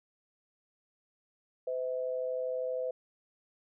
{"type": "tone pair together", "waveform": "sine", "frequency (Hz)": [510, 642.6], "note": ["C5", "E5"], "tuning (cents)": [-44, -44], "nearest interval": "major third", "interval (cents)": 400, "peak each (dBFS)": [-32, -38], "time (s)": [1.67, 2.91], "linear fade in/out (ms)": 5, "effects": []}